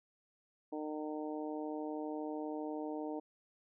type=harmonic tone; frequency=152.7 Hz; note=D#3; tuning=32 cents flat; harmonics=2 / 3 / 4 / 5 / 6; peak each=-40 / -44 / -46 / -48 / -50 dBFS; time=0.72-3.2 s; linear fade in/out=10 ms; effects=none